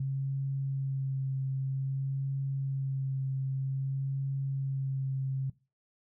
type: tone with vibrato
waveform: sine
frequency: 135.1 Hz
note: C#3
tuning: 44 cents flat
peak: -29 dBFS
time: 0-5.5 s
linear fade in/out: 5 ms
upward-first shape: sine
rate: 0.52 Hz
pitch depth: 17 cents each way
effects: noise-tail reverb RT60 0.3 s tail -20 dB re dry